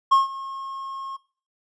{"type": "tone with ADSR envelope", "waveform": "triangle", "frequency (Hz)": 1081, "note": "C#6", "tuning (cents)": -44, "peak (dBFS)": -10, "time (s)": [0.11, 1.17], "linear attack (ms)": 14, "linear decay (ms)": 150, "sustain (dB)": -19, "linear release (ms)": 14, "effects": ["noise-tail reverb RT60 0.4 s tail -18 dB re dry", "resampled to 22050 Hz"]}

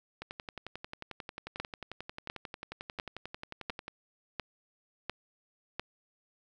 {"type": "two click trains", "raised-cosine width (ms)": 0.3, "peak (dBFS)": [-18, -24], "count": [7, 42], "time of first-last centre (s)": [[1.6, 5.796], [0.22, 3.881]], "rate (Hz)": [1.43, 11.2], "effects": []}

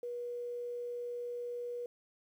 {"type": "tone", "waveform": "sine", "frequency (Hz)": 483, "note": "B4", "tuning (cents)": -39, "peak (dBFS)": -37, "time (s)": [0.03, 1.86], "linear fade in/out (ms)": 2, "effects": ["11-bit"]}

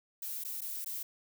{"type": "noise with dropouts", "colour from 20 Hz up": "violet", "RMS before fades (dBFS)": -39, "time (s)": [0.22, 1.03], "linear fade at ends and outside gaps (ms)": 5, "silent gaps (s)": [[0.438, 0.448], [0.608, 0.616], [0.846, 0.86]], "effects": []}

